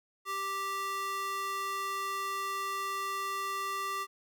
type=tone with high-pass filter; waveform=square; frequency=391.5 Hz; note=G4; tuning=2 cents flat; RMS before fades=-35 dBFS; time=0.25-4.07 s; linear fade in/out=50 ms; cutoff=970 Hz; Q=2.3; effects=none